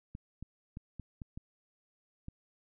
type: clicks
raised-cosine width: 5 ms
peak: -30 dBFS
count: 7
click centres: 0.151 / 0.426 / 0.771 / 0.997 / 1.218 / 1.375 / 2.284 s
effects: none